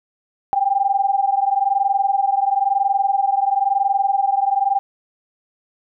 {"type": "tone pair together", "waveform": "sine", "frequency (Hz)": [781, 802], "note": ["G5", "G5"], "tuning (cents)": [-7, 39], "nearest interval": "unison", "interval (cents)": 46, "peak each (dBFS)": -18, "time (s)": [0.53, 4.79], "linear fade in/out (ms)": 0, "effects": []}